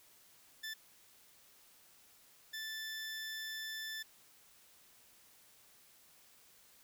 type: tone bursts at uneven times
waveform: 20% pulse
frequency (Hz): 1760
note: A6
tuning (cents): 0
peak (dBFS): -36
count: 2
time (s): 0.63-0.74 / 2.53-4.03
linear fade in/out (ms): 10
effects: white hiss -64 dBFS RMS until 6.83 s